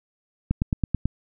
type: click train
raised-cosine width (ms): 5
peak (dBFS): -9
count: 6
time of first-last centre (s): 0.51-1.056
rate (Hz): 9.16
effects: none